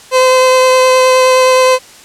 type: tone with vibrato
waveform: 30% pulse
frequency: 514 Hz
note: C5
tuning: 31 cents flat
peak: -3 dBFS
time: 0.11-1.79 s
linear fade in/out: 50 ms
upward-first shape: triangle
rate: 9.6 Hz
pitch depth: 11 cents each way
effects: white hiss -37 dBFS RMS until 2.04 s + low-pass 9000 Hz 12 dB/octave